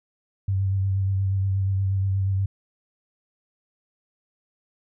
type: tone with vibrato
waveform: sine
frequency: 96.7 Hz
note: G2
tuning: 23 cents flat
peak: -20 dBFS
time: 0.48-2.46 s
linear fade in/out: 5 ms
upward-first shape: sine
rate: 8.4 Hz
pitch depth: 25 cents each way
effects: none